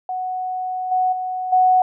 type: tone with level steps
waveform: sine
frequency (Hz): 740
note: F#5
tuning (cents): 0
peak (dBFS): -22 / -15 / -22 / -11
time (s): 0.09-1.82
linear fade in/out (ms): 2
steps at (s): 0.91 / 1.12 / 1.52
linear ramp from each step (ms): 10
effects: none